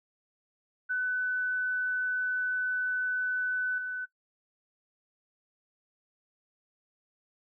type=tone with level steps; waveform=sine; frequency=1501 Hz; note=F#6; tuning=24 cents sharp; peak=-27 / -32 dBFS; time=0.89-4.06 s; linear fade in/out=20 ms; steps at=3.78 s; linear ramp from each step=2 ms; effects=noise-tail reverb RT60 0.1 s tail -21 dB re dry